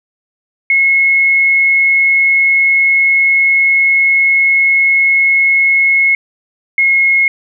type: tone pair in turn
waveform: sine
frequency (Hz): 2175 / 2164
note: C#7 / C#7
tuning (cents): -33 / -42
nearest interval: unison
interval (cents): 9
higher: first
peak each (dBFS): -7 / -7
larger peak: neither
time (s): 0.7-6.15 / 6.78-7.28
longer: first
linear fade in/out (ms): 2
effects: none